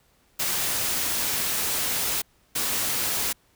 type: noise bursts at uneven times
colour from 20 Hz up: white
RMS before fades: -26 dBFS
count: 2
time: 0.39-2.22 / 2.55-3.33 s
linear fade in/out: 10 ms
effects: pink hiss -63 dBFS RMS until 3.55 s